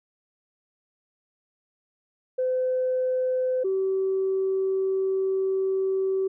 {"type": "tone pair in turn", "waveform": "sine", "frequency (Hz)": [511, 382.8], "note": ["C5", "G4"], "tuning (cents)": [-41, -41], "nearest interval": "perfect fourth", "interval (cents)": 500, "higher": "first", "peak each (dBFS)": -21, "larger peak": "neither", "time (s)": [[2.38, 3.64], [3.64, 6.28]], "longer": "second", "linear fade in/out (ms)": 10, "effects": ["tanh soft clip ceiling -17 dBFS"]}